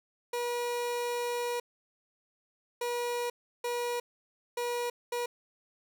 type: tone bursts at uneven times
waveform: 30% pulse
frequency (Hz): 482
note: B4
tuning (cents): -42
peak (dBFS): -28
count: 5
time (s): 0.33-1.6 / 2.81-3.3 / 3.64-4 / 4.57-4.9 / 5.12-5.26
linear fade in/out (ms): 5
effects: none